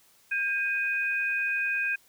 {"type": "tone pair together", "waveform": "sine", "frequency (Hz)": [1604, 2493], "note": ["G6", "D#7"], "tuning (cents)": [39, 3], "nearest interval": "minor sixth", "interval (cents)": 764, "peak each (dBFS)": -28, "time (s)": [0.31, 1.96], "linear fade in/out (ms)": 10, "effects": ["white hiss -61 dBFS RMS until 2.08 s"]}